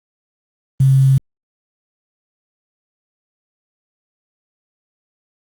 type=tone with quantisation; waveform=sine; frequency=134.2 Hz; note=C3; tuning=44 cents sharp; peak=-8 dBFS; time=0.8-1.18 s; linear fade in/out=5 ms; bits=6; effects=Opus 24 kbps